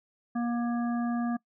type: harmonic tone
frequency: 237.6 Hz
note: A#3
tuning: 33 cents sharp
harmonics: 1 / 3 / 5 / 7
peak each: -27 / -37 / -41 / -44 dBFS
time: 0.35-1.37 s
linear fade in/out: 10 ms
effects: noise-tail reverb RT60 0.1 s tail -23 dB re dry